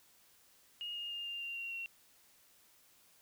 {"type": "tone with pitch steps", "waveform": "sine", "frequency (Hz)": [2861, 2840, 2818, 2797, 2776, 2756, 2735], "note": ["F7", "F7", "F7", "F7", "F7", "F7", "F7"], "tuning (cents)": [41, 28, 15, 2, -11, -24, -37], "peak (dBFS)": -39, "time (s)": [0.81, 1.86], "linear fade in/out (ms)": 0, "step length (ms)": 150, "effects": ["white hiss -66 dBFS RMS until 3.21 s"]}